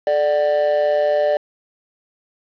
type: tone with amplitude modulation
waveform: triangle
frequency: 592 Hz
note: D5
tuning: 14 cents sharp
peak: -9 dBFS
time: 0.07-1.37 s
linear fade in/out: 2 ms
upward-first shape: sine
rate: 158 Hz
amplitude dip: 75%
effects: resampled to 11025 Hz + 7-bit